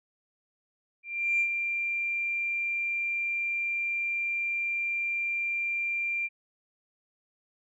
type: tone with ADSR envelope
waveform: sine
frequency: 2376 Hz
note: D7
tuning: 20 cents sharp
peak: -21 dBFS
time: 1.03-6.29 s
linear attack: 370 ms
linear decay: 75 ms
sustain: -6 dB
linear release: 38 ms
effects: tanh soft clip ceiling -17 dBFS